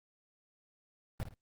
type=noise with echo; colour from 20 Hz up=brown; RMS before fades=-35 dBFS; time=1.2-1.23 s; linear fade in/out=0 ms; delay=54 ms; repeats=2; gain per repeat=-9 dB; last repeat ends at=1.338 s; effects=Opus 32 kbps